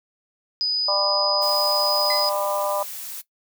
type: tone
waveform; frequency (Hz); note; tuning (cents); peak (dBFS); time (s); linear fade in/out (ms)
sine; 4978; D#8; 0; -19; 0.61-2.29; 0
type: harmonic tone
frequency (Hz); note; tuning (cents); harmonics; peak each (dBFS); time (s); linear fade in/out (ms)
199.4; G3; +30; 3 / 4 / 5 / 6; -24 / -30 / -28 / -31; 0.88-2.83; 5
type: noise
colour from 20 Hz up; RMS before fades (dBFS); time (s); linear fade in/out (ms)
blue; -34; 1.41-3.22; 20
type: tone with exponential decay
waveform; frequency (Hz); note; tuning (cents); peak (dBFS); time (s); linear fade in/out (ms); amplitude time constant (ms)
35% pulse; 2033; B6; +50; -23; 2.1-2.39; 2; 61
effects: noise-tail reverb RT60 0.1 s tail -17 dB re dry